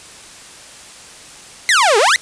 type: exponential two-way sweep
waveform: sawtooth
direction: down then up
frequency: 2125 to 392 to 2125 Hz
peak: -6 dBFS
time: 1.69-2.16 s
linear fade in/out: 0 ms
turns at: 1.98 s
effects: white hiss -38 dBFS RMS until 2.21 s + resampled to 22050 Hz